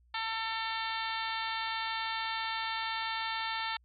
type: harmonic tone with a mistuned harmonic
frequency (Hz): 447.4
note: A4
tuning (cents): +29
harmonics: 2 / 3 / 4 / 5 / 6 / 7 / 8 / 9 / 10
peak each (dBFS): -37 / -40 / -40 / -42 / -45 / -45 / -42 / -45 / -47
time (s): 0.14-3.77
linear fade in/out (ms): 5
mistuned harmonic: 6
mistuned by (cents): +30
effects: added 60 Hz sine -62 dBFS peak until 3.84 s